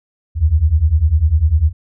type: beating tone pair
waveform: sine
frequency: 72 / 82 Hz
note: D2 / E2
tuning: -34 / -9 cents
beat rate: 10 Hz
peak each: -14 / -12 dBFS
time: 0.35-1.73 s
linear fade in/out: 50 ms
effects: none